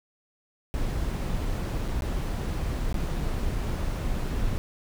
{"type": "noise with dropouts", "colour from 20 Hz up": "brown", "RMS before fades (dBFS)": -28, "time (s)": [0.74, 4.58], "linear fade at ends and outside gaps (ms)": 0, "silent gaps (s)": [[1.878, 1.884], [2.007, 2.022], [2.927, 2.943]], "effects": []}